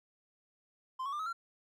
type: tone with pitch steps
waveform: triangle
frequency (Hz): 1039 / 1113.6 / 1193.5 / 1279.2 / 1371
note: C6 / C#6 / D6 / D#6 / F6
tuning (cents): -12 / +8 / +28 / +48 / -32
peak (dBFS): -33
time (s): 0.99-1.33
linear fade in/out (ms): 10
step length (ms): 68
effects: none